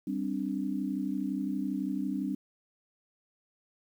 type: chord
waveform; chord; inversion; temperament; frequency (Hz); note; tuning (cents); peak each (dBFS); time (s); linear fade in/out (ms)
sine; G suspended fourth; none; equal; 196 / 261.6 / 293.7; G3 / C4 / D4; 0 / 0 / 0; -34; 0.07-2.35; 5
effects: 10-bit